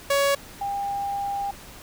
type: tone pair in turn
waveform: sawtooth / sine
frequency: 560 / 800.5 Hz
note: C#5 / G5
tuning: +18 / +36 cents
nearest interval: tritone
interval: 618 cents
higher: second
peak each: -15 / -25 dBFS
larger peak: first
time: 0.1-0.35 / 0.61-1.51 s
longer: second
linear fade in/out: 5 ms
effects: pink hiss -44 dBFS RMS until 1.82 s